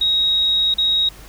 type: tone with dropouts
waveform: sine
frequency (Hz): 3786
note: A#7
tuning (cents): +26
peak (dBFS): -14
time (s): 0.01-1.09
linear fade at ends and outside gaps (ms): 5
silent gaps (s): 0.741-0.782
effects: added 50 Hz sine -41 dBFS peak until 1.28 s + pink hiss -43 dBFS RMS until 1.28 s